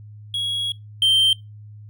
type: tone pair in turn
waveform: triangle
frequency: 3322 / 3136 Hz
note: G#7 / G7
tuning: 0 / 0 cents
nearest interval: minor second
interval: 100 cents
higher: first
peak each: -20 / -12 dBFS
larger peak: second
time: 0.34-0.72 / 1.02-1.33 s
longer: first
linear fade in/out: 2 ms
effects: noise-tail reverb RT60 0.2 s tail -22 dB re dry + added 105 Hz sine -38 dBFS peak until 1.89 s